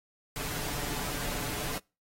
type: noise with comb filter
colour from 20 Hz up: pink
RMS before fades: -35 dBFS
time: 0.36-1.78 s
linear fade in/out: 0 ms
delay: 6.9 ms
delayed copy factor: +0.5
effects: noise-tail reverb RT60 0.3 s tail -26 dB re dry + AAC 48 kbps